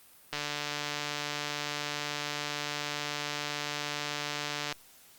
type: click train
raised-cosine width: 0.2 ms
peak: -16 dBFS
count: 647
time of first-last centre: 0.33-4.725 s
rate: 147 Hz
effects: white hiss -57 dBFS RMS until 5.18 s + Opus 32 kbps